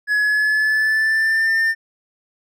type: tone with pitch glide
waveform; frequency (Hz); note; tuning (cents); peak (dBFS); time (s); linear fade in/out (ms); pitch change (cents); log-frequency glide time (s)
triangle; 1691 to 1801.9; G#6 to A6; +31 to +41; -13; 0.07-1.75; 50; +110; 0.2-1.54
effects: none